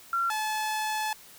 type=tone pair in turn; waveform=sine / sawtooth; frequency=1369 / 862.4 Hz; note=F6 / A5; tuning=-35 / -35 cents; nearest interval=minor sixth; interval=800 cents; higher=first; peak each=-24 dBFS; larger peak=neither; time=0.13-0.3 / 0.3-1.13 s; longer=second; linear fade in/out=2 ms; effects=white hiss -51 dBFS RMS until 1.38 s